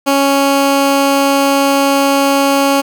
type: tone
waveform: 15% pulse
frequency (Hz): 277.2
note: C#4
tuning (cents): 0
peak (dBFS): -3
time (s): 0.06-2.82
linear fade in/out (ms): 20
effects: none